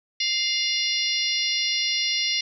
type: harmonic tone with a mistuned harmonic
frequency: 698.5 Hz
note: F5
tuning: in tune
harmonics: 3 / 4 / 5 / 6 / 7 / 8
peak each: -29 / -29 / -29 / -29 / -29 / -29 dBFS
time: 0.2-2.41 s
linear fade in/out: 5 ms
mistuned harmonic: 4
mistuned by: +27 cents
effects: none